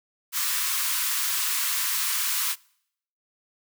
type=high-pass noise; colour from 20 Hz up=white; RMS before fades=-26 dBFS; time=0.32-2.56 s; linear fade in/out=50 ms; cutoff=950 Hz; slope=96 dB/octave; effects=noise-tail reverb RT60 0.7 s tail -25 dB re dry